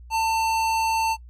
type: tone with hard clipping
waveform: sine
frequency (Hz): 895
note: A5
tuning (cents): +29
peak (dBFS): -22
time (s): 0.1-1.17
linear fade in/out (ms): 50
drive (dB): 18
effects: noise-tail reverb RT60 0.1 s tail -21 dB re dry + added 60 Hz sine -41 dBFS peak until 1.29 s